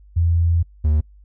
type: tone pair in turn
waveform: sine / triangle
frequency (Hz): 84.4 / 76.06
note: E2 / D#2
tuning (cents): +41 / -39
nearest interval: major second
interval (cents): 180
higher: first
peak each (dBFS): -14 / -12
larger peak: second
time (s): 0.16-0.63 / 0.84-1.01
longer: first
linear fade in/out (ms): 10
effects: noise-tail reverb RT60 0.1 s tail -22 dB re dry + added 50 Hz sine -44 dBFS peak until 1.24 s